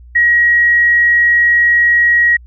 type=tone; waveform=sine; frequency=1900 Hz; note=A#6; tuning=33 cents sharp; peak=-7 dBFS; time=0.15-2.37 s; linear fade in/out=10 ms; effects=added 60 Hz sine -35 dBFS peak until 2.46 s